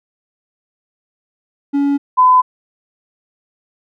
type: tone pair in turn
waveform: triangle / sine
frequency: 282.4 / 1010.7 Hz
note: C#4 / B5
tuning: +32 / +40 cents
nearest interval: octave + minor seventh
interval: 2208 cents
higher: second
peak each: -10 / -6 dBFS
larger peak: second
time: 1.73-1.98 / 2.17-2.42 s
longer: neither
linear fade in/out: 20 ms
effects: none